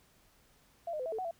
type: tone with pitch steps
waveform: sine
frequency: 680 / 611 / 510 / 653 / 440.2 / 745 / 672 Hz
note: F5 / D#5 / C5 / E5 / A4 / F#5 / E5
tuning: -46 / -32 / -44 / -17 / +1 / +12 / +33 cents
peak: -34 dBFS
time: 0.87-1.311 s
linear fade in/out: 5 ms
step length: 63 ms
effects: pink hiss -66 dBFS RMS until 1.39 s